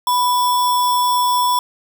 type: tone with sample-and-hold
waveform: sine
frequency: 987.8 Hz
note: B5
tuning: in tune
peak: -13 dBFS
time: 0.07-1.59 s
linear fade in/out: 2 ms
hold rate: 4410 Hz
effects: none